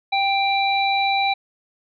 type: harmonic tone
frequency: 787 Hz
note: G5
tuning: 7 cents sharp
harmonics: 1 / 3 / 5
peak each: -19 / -23 / -25 dBFS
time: 0.12-1.34 s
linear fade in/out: 10 ms
effects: none